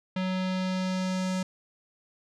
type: tone with low-pass filter sweep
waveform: square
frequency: 186 Hz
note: F#3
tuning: 9 cents sharp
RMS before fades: -29 dBFS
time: 0.16-1.43 s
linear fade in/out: 5 ms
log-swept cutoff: 3400 to 7400 Hz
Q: 1.5
effects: none